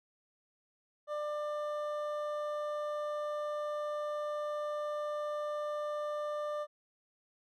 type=tone pair together; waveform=triangle; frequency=595.7 / 1190 Hz; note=D5 / D6; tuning=+24 / +22 cents; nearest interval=octave; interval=1198 cents; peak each=-33 / -39 dBFS; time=1.07-6.67 s; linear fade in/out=50 ms; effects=none